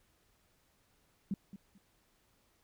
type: tone with echo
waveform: sine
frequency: 196 Hz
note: G3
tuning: in tune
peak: -31 dBFS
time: 1.31-1.34 s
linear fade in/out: 2 ms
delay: 220 ms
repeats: 2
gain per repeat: -13 dB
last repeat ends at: 1.78 s
effects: pink hiss -72 dBFS RMS until 2.63 s